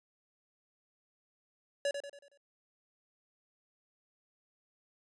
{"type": "tone with echo", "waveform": "square", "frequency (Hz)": 567, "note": "C#5", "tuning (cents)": 39, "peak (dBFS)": -30, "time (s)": [1.85, 1.91], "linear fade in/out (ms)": 2, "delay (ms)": 93, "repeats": 5, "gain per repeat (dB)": -7, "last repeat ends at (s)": 2.375, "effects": ["resampled to 22050 Hz"]}